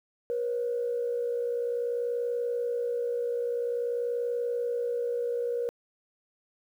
sine tone pair together, 478.5 / 539 Hz, A#4 / C#5, +45 / -49 cents, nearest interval major second, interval 206 cents, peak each -27 / -36 dBFS, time 0.3-5.69 s, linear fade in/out 0 ms, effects tanh soft clip ceiling -20 dBFS + 10-bit

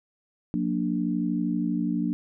sine chord, Gb augmented, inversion none, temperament equal with one note detuned, 180.46 / 233.1 / 293.7 Hz, Gb3 / Bb3 / D4, -43 / 0 / 0 cents, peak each -28 dBFS, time 0.54-2.13 s, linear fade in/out 0 ms, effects none

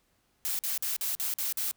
blue noise bursts, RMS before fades -31 dBFS, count 7, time 0.45-1.712 s, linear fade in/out 0 ms, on 140 ms, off 47 ms, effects pink hiss -71 dBFS RMS until 1.76 s

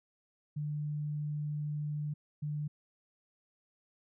sine tone bursts at uneven times, 148.9 Hz, D3, 24 cents sharp, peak -33 dBFS, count 2, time 0.56-2.14 / 2.42-2.68 s, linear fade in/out 10 ms, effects none

